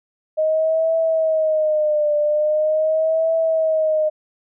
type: tone with vibrato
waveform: sine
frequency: 622.3 Hz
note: D#5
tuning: in tune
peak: -15 dBFS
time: 0.37-4.1 s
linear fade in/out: 20 ms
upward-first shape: triangle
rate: 0.42 Hz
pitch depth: 86 cents each way
effects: none